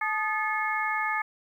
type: harmonic tone with a mistuned harmonic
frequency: 432.9 Hz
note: A4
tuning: 28 cents flat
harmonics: 2 / 3 / 4 / 5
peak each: -31 / -31 / -31 / -31 dBFS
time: 0.01-1.22 s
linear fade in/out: 5 ms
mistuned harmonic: 3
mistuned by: -84 cents
effects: 10-bit